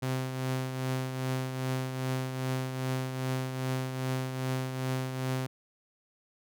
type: tone with tremolo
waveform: sawtooth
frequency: 130 Hz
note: C3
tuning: 11 cents flat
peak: -24 dBFS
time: 0.02-5.47 s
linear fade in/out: 10 ms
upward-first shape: triangle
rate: 2.5 Hz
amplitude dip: 55%
effects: none